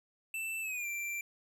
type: tone with pitch glide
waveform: square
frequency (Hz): 2659 to 2355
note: E7 to D7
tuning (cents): +14 to +4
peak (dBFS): -36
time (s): 0.34-1.21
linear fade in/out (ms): 2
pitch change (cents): -210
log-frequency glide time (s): 0.61-0.87
effects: none